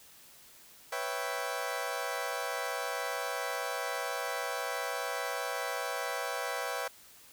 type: chord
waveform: 20% pulse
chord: C# half-diminished seventh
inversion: third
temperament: equal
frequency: 493.9 / 554.4 / 659.3 / 784 Hz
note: B4 / C#5 / E5 / G5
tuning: 0 / 0 / 0 / 0 cents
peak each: -34 dBFS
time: 0.92-6.88 s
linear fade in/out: 5 ms
effects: white hiss -56 dBFS RMS until 7.32 s